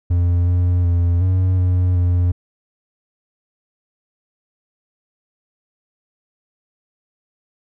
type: tone with pitch steps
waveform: triangle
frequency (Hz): 87.4 / 88.8 / 86.6 / 92.4 / 90.4 / 88.5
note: F2 / F2 / F2 / F#2 / F#2 / F2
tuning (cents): +2 / +29 / -14 / -2 / -40 / +23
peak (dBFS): -11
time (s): 0.1-2.32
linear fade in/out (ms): 10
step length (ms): 370
effects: none

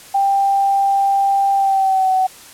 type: tone with pitch glide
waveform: sine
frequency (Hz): 790 to 753.5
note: G5 to F#5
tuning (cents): +13 to +31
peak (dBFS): -12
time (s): 0.14-2.27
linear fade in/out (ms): 10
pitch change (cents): -82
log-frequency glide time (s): 1.54-2.12
effects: white hiss -40 dBFS RMS until 2.53 s + low-pass 12000 Hz 12 dB/octave

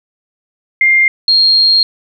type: tone pair in turn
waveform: sine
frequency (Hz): 2109 / 4234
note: C7 / C8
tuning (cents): +13 / +20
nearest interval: octave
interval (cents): 1207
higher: second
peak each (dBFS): -6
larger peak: neither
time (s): 0.81-1.08 / 1.28-1.83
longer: second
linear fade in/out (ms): 2
effects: none

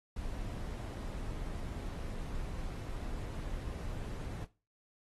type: noise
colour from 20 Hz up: brown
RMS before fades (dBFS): -40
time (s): 0.16-4.45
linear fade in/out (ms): 5
effects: noise-tail reverb RT60 0.3 s tail -17 dB re dry + AAC 32 kbps

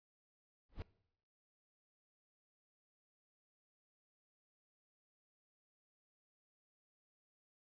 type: noise with exponential growth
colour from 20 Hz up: brown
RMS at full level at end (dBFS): -39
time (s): 0.69-0.82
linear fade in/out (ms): 0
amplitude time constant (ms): 28
effects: noise-tail reverb RT60 0.7 s tail -20 dB re dry + resampled to 11025 Hz

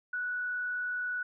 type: tone with frequency modulation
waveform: sine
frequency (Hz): 1475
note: F#6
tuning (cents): -6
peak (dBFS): -31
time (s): 0.13-1.23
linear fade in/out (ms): 5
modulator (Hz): 38.3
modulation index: 0.3
effects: none

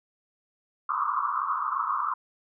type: band-pass noise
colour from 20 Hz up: white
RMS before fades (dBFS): -28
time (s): 0.89-2.14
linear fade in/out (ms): 5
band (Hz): 1000 to 1300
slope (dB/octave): 96
effects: none

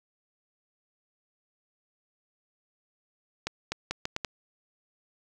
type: accelerating click train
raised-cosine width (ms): 0.2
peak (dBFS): -13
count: 6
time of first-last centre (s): 3.47-4.248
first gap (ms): 250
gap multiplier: 0.76
effects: none

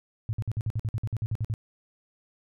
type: tone bursts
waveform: sine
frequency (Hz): 110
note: A2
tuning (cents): 0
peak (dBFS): -25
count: 14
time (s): 0.29-1.539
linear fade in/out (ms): 0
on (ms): 40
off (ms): 53
effects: none

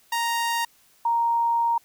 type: tone pair in turn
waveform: sawtooth / sine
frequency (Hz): 932.3 / 932.3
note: A#5 / A#5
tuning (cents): 0 / 0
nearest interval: unison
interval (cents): 0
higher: neither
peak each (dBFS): -19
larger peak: neither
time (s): 0.12-0.65 / 1.05-1.78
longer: second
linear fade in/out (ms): 5
effects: white hiss -59 dBFS RMS until 1.84 s

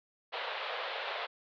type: band-pass noise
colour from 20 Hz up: pink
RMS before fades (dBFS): -38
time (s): 0.32-1.27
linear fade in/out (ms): 20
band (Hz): 470 to 4000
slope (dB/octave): 48
effects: none

